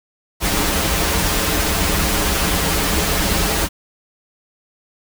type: noise with comb filter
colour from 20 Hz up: pink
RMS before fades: -18 dBFS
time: 0.4-3.69 s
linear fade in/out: 50 ms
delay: 8.1 ms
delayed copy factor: -0.9
effects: none